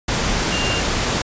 sine tone in noise, 2794 Hz, F7, in tune, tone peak -24 dBFS, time 0.52-0.8 s, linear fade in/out 5 ms, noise pink, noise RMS -20 dBFS, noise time 0.08-1.22 s, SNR -7 dB, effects resampled to 16000 Hz

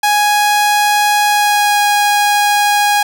sawtooth tone with pitch glide, 830.6 to 823.9 Hz, G#5 to G#5, 0 to -14 cents, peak -6 dBFS, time 0.03-3.03 s, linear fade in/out 5 ms, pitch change -14 cents, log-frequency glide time 1.27-1.79 s, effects none

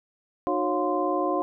sine tone cluster, 306.2 / 366.9 / 549 / 709 / 1039 Hz, D#4 / F#4 / C#5 / F5 / C6, -28 / -15 / -17 / +26 / -12 cents, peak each -29 dBFS, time 0.47-1.42 s, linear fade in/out 0 ms, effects none

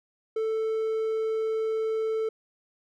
triangle tone, 441.7 Hz, A4, 7 cents sharp, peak -23 dBFS, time 0.36-2.29 s, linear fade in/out 5 ms, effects none

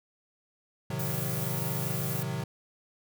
square chord, A diminished seventh, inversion none, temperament equal with one note detuned, 110 / 130.81 / 155.56 / 183.4 Hz, A2 / C3 / Eb3 / Gb3, 0 / 0 / 0 / -15 cents, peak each -40 / -35 / -37 / -39 dBFS, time 0.9-2.44 s, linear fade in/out 5 ms
violet noise, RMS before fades -36 dBFS, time 0.99-2.23 s, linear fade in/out 5 ms
effects none

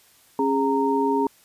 sine tone cluster, 273.1 / 411.4 / 925 Hz, C#4 / G#4 / A#5, -26 / -16 / -14 cents, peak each -23 dBFS, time 0.39-1.27 s, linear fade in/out 2 ms, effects white hiss -56 dBFS RMS until 1.44 s + resampled to 32000 Hz

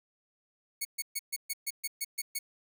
5% pulse tone bursts, 2217 Hz, C#7, in tune, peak -21 dBFS, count 10, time 0.81-2.39 s, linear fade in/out 10 ms, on 41 ms, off 130 ms, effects none

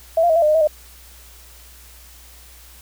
sine tone with pitch steps, 655 / 693 / 640 / 677 / 605 / 613 / 643 / 607 Hz, E5 / F5 / D#5 / E5 / D#5 / D#5 / E5 / D#5, -11 / -14 / +49 / +46 / -49 / -26 / -43 / -43 cents, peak -12 dBFS, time 0.17-0.674 s, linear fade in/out 5 ms, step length 63 ms, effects added 60 Hz sine -45 dBFS peak until 2.81 s + white hiss -46 dBFS RMS until 2.81 s

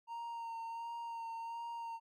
triangle tone with vibrato, 924 Hz, A#5, 16 cents flat, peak -39 dBFS, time 0.07-2 s, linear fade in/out 50 ms, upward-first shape sine, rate 1.4 Hz, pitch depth 20 cents each way, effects none

